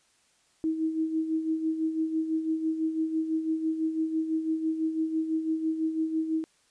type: tone with tremolo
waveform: sine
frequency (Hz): 319.1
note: D#4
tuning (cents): +44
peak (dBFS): -23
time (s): 0.64-6.44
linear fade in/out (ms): 0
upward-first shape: sine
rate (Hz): 6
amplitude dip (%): 60
effects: white hiss -66 dBFS RMS until 6.7 s + resampled to 22050 Hz